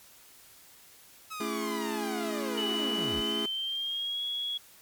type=linear sweep; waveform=sawtooth; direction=down; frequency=1297 to 37.12 Hz; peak=-33 dBFS; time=1.3-3.22 s; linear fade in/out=20 ms
type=chord; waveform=square; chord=A major seventh; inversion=none; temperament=equal with one note detuned; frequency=220 / 277.2 / 336.4 / 415.3 Hz; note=A3 / C#4 / E4 / G#4; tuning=0 / 0 / +35 / 0 cents; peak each=-37 / -40 / -38 / -37 dBFS; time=1.4-3.46 s; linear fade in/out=5 ms
type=tone with pitch glide; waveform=sine; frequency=2960 to 3342 Hz; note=F#7 to G#7; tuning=0 to +10 cents; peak=-30 dBFS; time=2.57-4.58 s; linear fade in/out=10 ms; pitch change=+210 cents; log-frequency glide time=3.05-4.23 s
effects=white hiss -55 dBFS RMS until 4.81 s + MP3 96 kbps